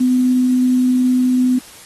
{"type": "tone with quantisation", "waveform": "sine", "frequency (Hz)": 252.5, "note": "B3", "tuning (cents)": 39, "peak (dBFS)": -11, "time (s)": [0, 1.59], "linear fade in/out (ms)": 10, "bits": 6, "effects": ["white hiss -40 dBFS RMS until 1.85 s", "AAC 32 kbps"]}